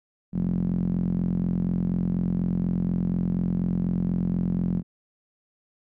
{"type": "tone with band-pass filter", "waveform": "sawtooth", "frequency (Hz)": 44.13, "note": "F1", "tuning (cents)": 19, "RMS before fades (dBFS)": -25, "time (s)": [0.32, 4.83], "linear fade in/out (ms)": 50, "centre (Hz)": 190, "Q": 5.4, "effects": []}